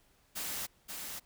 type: noise with echo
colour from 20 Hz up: white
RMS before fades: -38 dBFS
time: 0.35-0.67 s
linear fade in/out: 20 ms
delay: 530 ms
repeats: 1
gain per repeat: -4 dB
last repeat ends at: 1.2 s
effects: pink hiss -68 dBFS RMS until 1.25 s